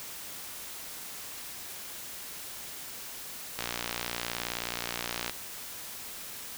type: click train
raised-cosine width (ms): 0.2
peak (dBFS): -14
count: 102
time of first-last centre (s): 3.59-5.296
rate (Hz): 59.2
effects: white hiss -42 dBFS RMS until 6.57 s